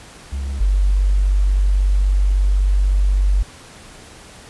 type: tone pair in turn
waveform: triangle / sine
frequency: 68.1 / 48.15 Hz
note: C#2 / G1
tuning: -30 / -30 cents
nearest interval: tritone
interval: 600 cents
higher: first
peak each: -19 / -12 dBFS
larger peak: second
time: 0.32-0.6 / 0.6-3.43 s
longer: second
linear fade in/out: 10 ms
effects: pink hiss -41 dBFS RMS until 4.49 s + resampled to 24000 Hz